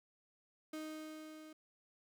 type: tone with level ramp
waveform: 35% pulse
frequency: 311.1 Hz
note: D#4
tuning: in tune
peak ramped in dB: -40 to -51 dBFS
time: 0.73-1.53 s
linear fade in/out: 5 ms
effects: none